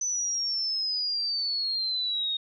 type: exponential sweep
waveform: sine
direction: down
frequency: 6060 to 3705 Hz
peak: -26 dBFS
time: 0.01-2.37 s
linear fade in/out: 5 ms
effects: none